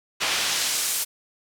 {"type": "noise with band-pass filter sweep", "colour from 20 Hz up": "pink", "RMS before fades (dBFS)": -25, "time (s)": [0.2, 1.05], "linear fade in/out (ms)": 20, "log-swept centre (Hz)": [2800, 11000], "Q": 0.72, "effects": []}